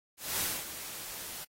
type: noise with ADSR envelope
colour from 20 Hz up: white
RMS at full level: -31 dBFS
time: 0.17-1.45 s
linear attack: 230 ms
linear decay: 240 ms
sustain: -11 dB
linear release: 20 ms
effects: AAC 48 kbps